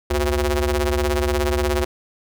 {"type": "ring-modulated tone", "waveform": "sawtooth", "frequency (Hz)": 148.9, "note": "D3", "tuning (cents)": 24, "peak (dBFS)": -11, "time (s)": [0.1, 1.85], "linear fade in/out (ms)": 10, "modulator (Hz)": 215, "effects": []}